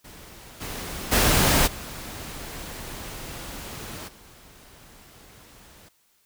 pink noise with level steps, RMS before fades -45 / -34 / -19 / -37 / -50 dBFS, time 0.04-5.89 s, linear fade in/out 10 ms, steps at 0.6 / 1.11 / 1.66 / 4.07 s, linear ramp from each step 20 ms, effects white hiss -65 dBFS RMS until 6.25 s

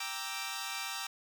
10% pulse chord, E half-diminished seventh, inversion first, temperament equal, 784 / 932.3 / 1174.7 / 1318.5 Hz, G5 / Bb5 / D6 / E6, 0 / 0 / 0 / 0 cents, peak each -34 dBFS, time 0-1.07 s, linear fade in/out 5 ms, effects none

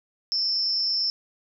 sine tone with amplitude modulation, 5300 Hz, E8, 9 cents sharp, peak -18 dBFS, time 0.32-1.1 s, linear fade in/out 0 ms, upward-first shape sine, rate 229 Hz, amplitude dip 90%, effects none

